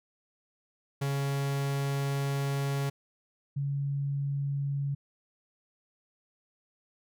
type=tone pair in turn; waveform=45% pulse / sine; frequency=139.2 / 140.41 Hz; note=C#3 / C#3; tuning=+8 / +23 cents; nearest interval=unison; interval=15 cents; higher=second; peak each=-28 dBFS; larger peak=neither; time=1.01-2.9 / 3.56-4.95 s; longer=first; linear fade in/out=10 ms; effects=none